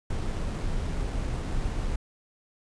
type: noise with sample-and-hold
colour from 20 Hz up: brown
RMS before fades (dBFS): -29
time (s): 0.1-1.96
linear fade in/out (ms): 5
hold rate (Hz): 8820
effects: resampled to 22050 Hz